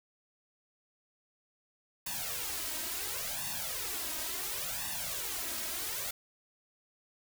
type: noise with flanger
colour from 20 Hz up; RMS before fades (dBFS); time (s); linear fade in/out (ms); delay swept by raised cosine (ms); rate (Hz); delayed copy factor
white; -37; 2.06-6.11; 5; 1.1 to 3.2; 0.71; +0.9
effects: none